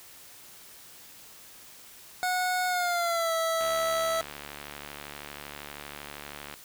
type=tone with pitch glide; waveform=25% pulse; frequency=731 to 655 Hz; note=F#5 to E5; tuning=-21 to -11 cents; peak=-22 dBFS; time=2.23-4.21 s; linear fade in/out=0 ms; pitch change=-190 cents; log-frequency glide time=2.67-3.33 s
type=click train; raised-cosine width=0.3 ms; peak=-23 dBFS; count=214; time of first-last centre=3.61-6.54 s; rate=72.7 Hz
effects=white hiss -50 dBFS RMS until 6.64 s